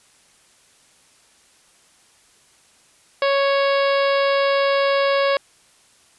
harmonic tone, 554.4 Hz, C#5, in tune, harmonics 1 / 2 / 3 / 4 / 5 / 6 / 7 / 8 / 9, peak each -17 / -23 / -27 / -29 / -31 / -33 / -34 / -35 / -36 dBFS, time 3.22-5.37 s, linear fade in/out 2 ms, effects white hiss -55 dBFS RMS until 6.18 s + resampled to 24000 Hz

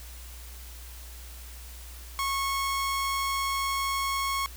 sawtooth tone, 1096 Hz, C#6, 20 cents flat, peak -23 dBFS, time 2.19-4.46 s, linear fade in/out 0 ms, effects added 60 Hz sine -42 dBFS peak until 4.56 s + white hiss -48 dBFS RMS until 4.56 s

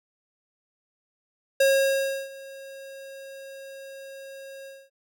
square tone with ADSR envelope, 543 Hz, C#5, 36 cents flat, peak -17 dBFS, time 1.6-4.9 s, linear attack 6 ms, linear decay 680 ms, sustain -23 dB, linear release 240 ms, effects none

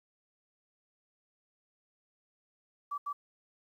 sine tone bursts at uneven times, 1154 Hz, D6, 31 cents flat, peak -33 dBFS, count 2, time 2.91-2.98 / 3.06-3.13 s, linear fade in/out 10 ms, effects 11-bit

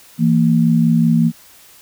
sine tone pair together, 164.81 / 230.1 Hz, E3 / A#3, 0 / -22 cents, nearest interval tritone, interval 578 cents, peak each -13 dBFS, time 0.18-1.32 s, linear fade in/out 50 ms, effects white hiss -45 dBFS RMS until 1.81 s

